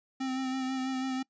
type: tone with vibrato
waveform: square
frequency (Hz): 261.6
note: C4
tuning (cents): 0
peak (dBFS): -31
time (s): 0.2-1.23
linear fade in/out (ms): 10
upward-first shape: sine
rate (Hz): 6.1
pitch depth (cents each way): 24
effects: noise-tail reverb RT60 0.1 s tail -23 dB re dry + resampled to 16000 Hz